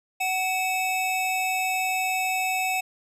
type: tone pair together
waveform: square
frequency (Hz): 749 / 2602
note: F#5 / E7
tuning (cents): +21 / -23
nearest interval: octave + minor seventh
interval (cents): 2156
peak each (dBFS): -27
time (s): 0.2-2.81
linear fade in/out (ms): 10
effects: resampled to 32000 Hz